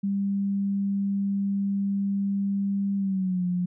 sine tone with pitch glide, 198.4 to 178.81 Hz, G3 to F3, +21 to +41 cents, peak -23 dBFS, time 0.03-3.66 s, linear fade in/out 10 ms, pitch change -180 cents, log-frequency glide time 2.97-3.45 s, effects none

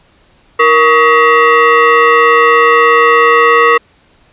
sine tone with frequency modulation, 325.8 Hz, E4, 20 cents flat, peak -4 dBFS, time 0.59-3.78 s, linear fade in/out 10 ms, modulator 795 Hz, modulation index 2.3, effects pink hiss -49 dBFS RMS until 4.32 s + resampled to 8000 Hz

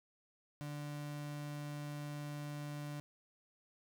35% pulse tone, 146.83 Hz, D3, in tune, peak -40 dBFS, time 0.61-3 s, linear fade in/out 0 ms, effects none

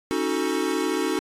square chord, D# half-diminished seventh, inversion third, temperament equal with one note detuned, 277.2 / 315.5 / 370 / 440 Hz, C#4 / D#4 / F#4 / A4, 0 / +24 / 0 / 0 cents, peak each -30 / -28 / -28 / -30 dBFS, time 0.11-1.19 s, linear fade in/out 0 ms, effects low-pass 12000 Hz 12 dB/octave + AAC 48 kbps

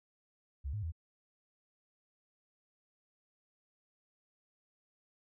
sine tone with pitch steps, 69.2 / 105.2 / 82 Hz, C#2 / G#2 / E2, -2 / +23 / -9 cents, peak -35 dBFS, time 0.64-0.922 s, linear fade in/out 20 ms, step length 94 ms, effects none

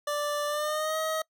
25% pulse tone with pitch glide, 587.3 to 633.1 Hz, D5 to D#5, 0 to +30 cents, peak -24 dBFS, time 0.07-1.22 s, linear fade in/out 5 ms, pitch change +130 cents, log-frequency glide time 0.47-0.97 s, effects noise-tail reverb RT60 0.1 s tail -24 dB re dry

